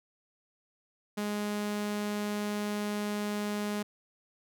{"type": "tone", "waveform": "sawtooth", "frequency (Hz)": 207.7, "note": "G#3", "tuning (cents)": 0, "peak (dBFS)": -27, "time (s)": [1.17, 3.83], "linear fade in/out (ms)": 10, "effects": []}